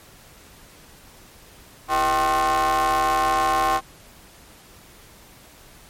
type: ring-modulated tone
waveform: 40% pulse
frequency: 146.83 Hz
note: D3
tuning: in tune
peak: -14 dBFS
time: 1.88-3.81 s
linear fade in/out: 50 ms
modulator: 921 Hz
effects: pink hiss -48 dBFS RMS until 5.89 s + MP3 64 kbps